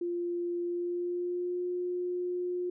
sine tone with pitch glide, 348 to 357.4 Hz, F4 to F4, -6 to +40 cents, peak -30 dBFS, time 0.01-2.7 s, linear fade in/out 5 ms, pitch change +46 cents, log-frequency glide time 0.62-1.64 s, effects none

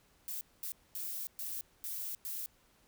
violet noise bursts at uneven times, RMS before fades -40 dBFS, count 6, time 0.28-0.41 / 0.63-0.72 / 0.95-1.27 / 1.39-1.61 / 1.84-2.15 / 2.25-2.46 s, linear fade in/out 0 ms, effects pink hiss -68 dBFS RMS until 2.87 s

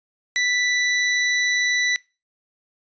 sawtooth tone, 1975.5 Hz, B6, in tune, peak -15 dBFS, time 0.36-1.96 s, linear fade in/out 0 ms, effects noise-tail reverb RT60 0.3 s tail -23 dB re dry + resampled to 16000 Hz

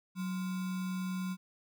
sine tone with sample-and-hold, 185 Hz, F#3, in tune, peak -33 dBFS, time 0.15-1.37 s, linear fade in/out 50 ms, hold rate 1225 Hz, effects none

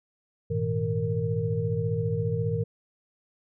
sine tone cluster, 102.5 / 117.2 / 158.9 / 462.3 Hz, G#2 / A#2 / D#3 / A#4, -22 / +10 / +37 / -14 cents, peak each -30 dBFS, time 0.5-2.64 s, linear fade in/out 10 ms, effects none

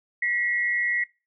sine tone pair together, 1928 / 2137 Hz, B6 / C7, -42 / +36 cents, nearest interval major second, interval 178 cents, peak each -23 / -28 dBFS, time 0.22-1.04 s, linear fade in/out 5 ms, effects noise-tail reverb RT60 0.3 s tail -22 dB re dry

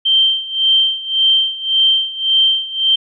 sine tone with tremolo, 3136 Hz, G7, in tune, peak -8 dBFS, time 0.05-2.96 s, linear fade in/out 10 ms, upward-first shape sine, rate 1.8 Hz, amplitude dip 85%, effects none

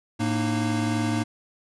square tone cluster, 108.9 / 231.4 / 303.4 Hz, A2 / A#3 / D#4, -17 / -13 / -44 cents, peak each -28 dBFS, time 0.19-1.24 s, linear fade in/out 20 ms, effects resampled to 24000 Hz

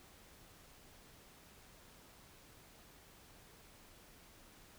silence, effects pink hiss -61 dBFS RMS until 4.78 s

